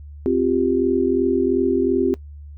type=chord; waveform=sine; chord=C suspended fourth; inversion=none; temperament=equal; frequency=261.6 / 349.2 / 392 Hz; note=C4 / F4 / G4; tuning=0 / 0 / 0 cents; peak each=-20 dBFS; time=0.26-2.14 s; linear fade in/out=0 ms; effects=noise-tail reverb RT60 0.1 s tail -19 dB re dry + added 73 Hz sine -35 dBFS peak until 2.57 s